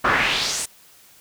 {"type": "noise with band-pass filter sweep", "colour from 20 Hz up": "brown", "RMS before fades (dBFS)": -21, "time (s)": [0.04, 0.66], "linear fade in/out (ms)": 10, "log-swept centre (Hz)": [1200, 9400], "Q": 2.6, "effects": ["white hiss -51 dBFS RMS until 1.2 s"]}